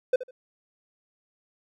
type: tone with echo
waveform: triangle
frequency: 508 Hz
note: B4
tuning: 49 cents sharp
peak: -15 dBFS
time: 0.13-0.16 s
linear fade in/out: 5 ms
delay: 75 ms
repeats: 2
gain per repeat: -14 dB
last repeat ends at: 0.31 s
effects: none